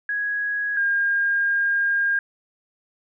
sine tone pair in turn, 1661.2 / 1613.9 Hz, G#6 / G6, 0 / +50 cents, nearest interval minor second, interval 50 cents, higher first, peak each -22 / -18 dBFS, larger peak second, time 0.09-0.77 / 0.77-2.19 s, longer second, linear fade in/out 2 ms, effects none

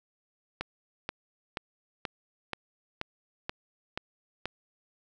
click train, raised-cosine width 0.3 ms, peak -16 dBFS, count 9, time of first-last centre 0.61-4.456 s, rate 2.08 Hz, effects none

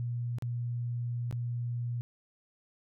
sine tone with dropouts, 120 Hz, B2, 49 cents flat, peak -31 dBFS, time 0-2.01 s, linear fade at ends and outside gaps 0 ms, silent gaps 0.385-0.423 / 1.311-1.326 s, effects none

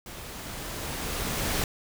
pink noise with level ramp, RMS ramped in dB -42 to -27 dBFS, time 0.06-1.64 s, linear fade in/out 2 ms, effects none

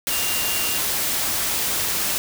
sine tone in noise, 2794 Hz, F7, in tune, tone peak -29 dBFS, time 0.11-0.78 s, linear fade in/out 0 ms, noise white, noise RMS -23 dBFS, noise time 0.07-2.18 s, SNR -9 dB, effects none

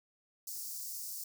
white high-pass noise, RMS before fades -42 dBFS, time 0.47-1.24 s, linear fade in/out 5 ms, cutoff 4800 Hz, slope 48 dB/octave, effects none

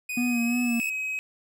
45% pulse tone with pitch glide, 2489 to 2610 Hz, D#7 to E7, 0 to -18 cents, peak -29 dBFS, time 0.09-0.9 s, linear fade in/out 5 ms, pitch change +82 cents, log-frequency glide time 0.2-0.74 s
triangle tone with vibrato, 240 Hz, B3, 49 cents flat, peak -21 dBFS, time 0.17-0.8 s, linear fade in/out 5 ms, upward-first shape sine, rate 2.9 Hz, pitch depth 44 cents each way
triangle tone, 2540 Hz, D#7, 35 cents sharp, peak -26 dBFS, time 0.8-1.19 s, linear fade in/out 0 ms
effects none

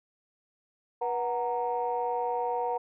sine tone cluster, 485.3 / 738 / 929 Hz, B4 / F#5 / A#5, -30 / -5 / -6 cents, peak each -31 dBFS, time 1.01-2.78 s, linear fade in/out 10 ms, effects tanh soft clip ceiling -19 dBFS

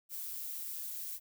violet noise with amplitude modulation, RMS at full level -39 dBFS, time 0.09-1.2 s, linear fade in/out 50 ms, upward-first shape sine, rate 160 Hz, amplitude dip 50%, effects none

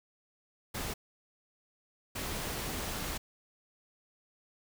pink noise bursts at uneven times, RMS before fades -37 dBFS, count 2, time 0.74-0.94 / 2.15-3.18 s, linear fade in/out 10 ms, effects none

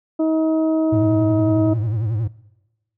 harmonic tone, 317.6 Hz, D#4, 36 cents sharp, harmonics 1 / 2 / 3 / 4, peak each -16 / -23 / -36 / -38 dBFS, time 0.19-1.74 s, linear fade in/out 10 ms
triangle tone with vibrato, 110 Hz, A2, in tune, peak -16 dBFS, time 0.92-2.28 s, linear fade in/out 10 ms, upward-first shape triangle, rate 11 Hz, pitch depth 150 cents each way
effects noise-tail reverb RT60 1.0 s tail -20 dB re dry

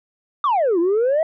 sine exponential two-way sweep, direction down then up, 1228 to 328.3 to 660 Hz, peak -13 dBFS, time 0.44-1.23 s, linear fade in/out 2 ms, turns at 0.79 s, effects tanh soft clip ceiling -13 dBFS

